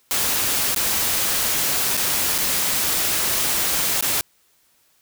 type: noise with dropouts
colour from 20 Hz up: white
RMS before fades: -21 dBFS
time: 0.11-4.21 s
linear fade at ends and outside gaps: 0 ms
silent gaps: 0.746-0.762 / 1.969-1.975 / 2.38-2.385 / 4.009-4.025 s
effects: white hiss -61 dBFS RMS until 5.01 s